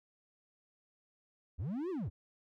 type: linear two-way sweep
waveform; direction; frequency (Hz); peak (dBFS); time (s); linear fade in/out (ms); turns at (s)
triangle; up then down; 61 to 392 to 61; -33; 1.58-2.1; 20; 1.9
effects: none